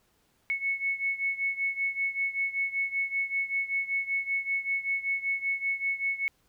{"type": "beating tone pair", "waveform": "sine", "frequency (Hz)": [2203, 2208.2], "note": ["C#7", "C#7"], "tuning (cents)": [-11, -7], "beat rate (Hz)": 5.2, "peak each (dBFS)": [-29, -32], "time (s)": [0.5, 6.28], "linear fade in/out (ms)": 0, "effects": ["pink hiss -69 dBFS RMS until 6.48 s"]}